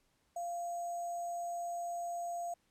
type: tone with sample-and-hold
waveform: sine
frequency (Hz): 692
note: F5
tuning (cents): -16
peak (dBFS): -36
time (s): 0.36-2.54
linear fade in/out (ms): 5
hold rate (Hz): 7350
effects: pink hiss -75 dBFS RMS until 2.7 s + low-pass 12000 Hz 12 dB/octave